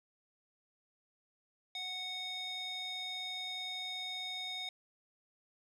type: tone with band-pass filter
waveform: square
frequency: 739 Hz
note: F#5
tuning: 2 cents flat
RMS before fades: -41 dBFS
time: 1.75-4.69 s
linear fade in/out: 2 ms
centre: 3400 Hz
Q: 4.3
effects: none